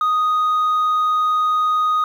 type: tone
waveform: sine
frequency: 1244.5 Hz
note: D#6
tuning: in tune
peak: -12 dBFS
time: 0.01-2.04 s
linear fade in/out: 2 ms
effects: tanh soft clip ceiling -14 dBFS + 8-bit